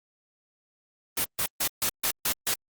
white noise bursts, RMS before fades -26 dBFS, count 7, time 1.17-2.542 s, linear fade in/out 5 ms, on 76 ms, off 140 ms, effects Opus 32 kbps

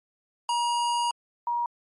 square / sine tone pair in turn, 952 / 952 Hz, A#5 / A#5, +36 / +36 cents, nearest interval unison, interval 0 cents, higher neither, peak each -24 dBFS, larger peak neither, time 0.49-1.11 / 1.47-1.66 s, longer first, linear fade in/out 2 ms, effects MP3 48 kbps

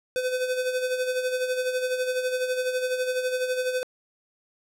square tone with tremolo, 507 Hz, B4, 45 cents sharp, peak -23 dBFS, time 0.16-3.83 s, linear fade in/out 0 ms, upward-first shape sine, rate 12 Hz, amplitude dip 55%, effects low-pass 12000 Hz 12 dB/octave

